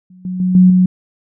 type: tone with level steps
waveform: sine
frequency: 183.3 Hz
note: F#3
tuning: 16 cents flat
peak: -38 / -19 / -12 / -4 / -7 dBFS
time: 0.1-0.86 s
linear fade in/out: 5 ms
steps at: 0.25 / 0.4 / 0.55 / 0.7 s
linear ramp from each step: 2 ms
effects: none